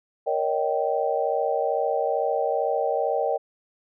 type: chord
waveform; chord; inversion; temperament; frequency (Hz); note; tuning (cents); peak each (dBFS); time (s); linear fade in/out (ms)
sine; Eb dominant seventh; second; just; 466.7 / 560 / 622.3 / 777.8; Bb4 / Db5 / Eb5 / G5; +2 / +18 / 0 / -14; -27; 0.26-3.38; 20
effects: none